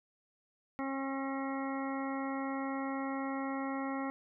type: harmonic tone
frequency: 270.8 Hz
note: C#4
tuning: 40 cents flat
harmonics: 1 / 2 / 3 / 4 / 5 / 7 / 8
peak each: -36 / -43 / -42 / -44 / -46 / -47 / -50 dBFS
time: 0.79-4.1 s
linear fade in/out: 0 ms
effects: none